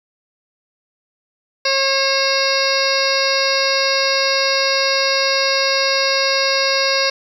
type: harmonic tone with a mistuned harmonic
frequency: 542 Hz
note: C#5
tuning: 39 cents flat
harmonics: 1 / 2 / 3 / 4 / 5 / 7 / 8 / 9 / 10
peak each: -20 / -24 / -24 / -24 / -25 / -26 / -24 / -21 / -24 dBFS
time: 1.65-7.1 s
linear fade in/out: 5 ms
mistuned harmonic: 10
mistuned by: +47 cents
effects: 8-bit